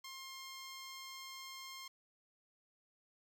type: tone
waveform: 10% pulse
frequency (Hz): 1064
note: C6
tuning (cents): +29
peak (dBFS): -39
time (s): 0.04-1.88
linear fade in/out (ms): 5
effects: none